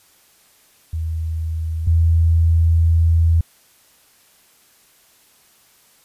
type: tone pair in turn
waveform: sine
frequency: 80.6 / 82.58 Hz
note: E2 / E2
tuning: -38 / +4 cents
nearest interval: unison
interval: 42 cents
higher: second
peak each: -20 / -11 dBFS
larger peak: second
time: 0.93-1.87 / 1.87-3.41 s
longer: second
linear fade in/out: 5 ms
effects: white hiss -54 dBFS RMS until 6.04 s + resampled to 32000 Hz